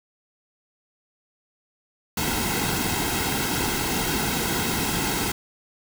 pink noise with comb filter, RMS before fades -25 dBFS, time 2.17-5.32 s, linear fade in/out 5 ms, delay 1.7 ms, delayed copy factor -0.65, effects none

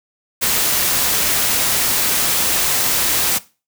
white noise, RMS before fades -17 dBFS, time 0.41-3.39 s, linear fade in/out 20 ms, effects noise-tail reverb RT60 0.3 s tail -18 dB re dry

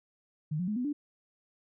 sine tone with pitch steps, 152.9 / 179.74 / 211.3 / 248.4 / 292 Hz, D#3 / F#3 / G#3 / B3 / D4, -30 / -50 / +30 / +10 / -10 cents, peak -29 dBFS, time 0.51-0.93 s, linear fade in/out 10 ms, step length 84 ms, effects none

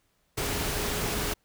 sine tone in noise, 415.3 Hz, G#4, in tune, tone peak -38 dBFS, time 0.37-1.34 s, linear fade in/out 10 ms, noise pink, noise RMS -30 dBFS, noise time 0.37-1.34 s, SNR -11 dB, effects pink hiss -71 dBFS RMS until 1.44 s

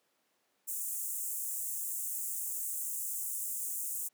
pink high-pass noise, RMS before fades -37 dBFS, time 0.67-4.09 s, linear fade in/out 20 ms, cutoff 7200 Hz, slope 48 dB/octave, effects pink hiss -75 dBFS RMS until 4.13 s + high-pass 300 Hz 12 dB/octave

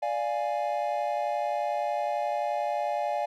triangle chord, D diminished, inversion none, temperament equal, 587.3 / 698.5 / 830.6 Hz, D5 / F5 / Ab5, 0 / 0 / 0 cents, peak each -29 dBFS, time 0.02-3.26 s, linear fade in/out 10 ms, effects none

